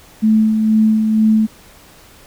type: tone with tremolo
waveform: sine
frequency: 218 Hz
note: A3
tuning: 16 cents flat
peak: -8 dBFS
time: 0.22-1.47 s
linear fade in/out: 20 ms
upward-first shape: sine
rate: 2.1 Hz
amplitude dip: 40%
effects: pink hiss -44 dBFS RMS until 2.26 s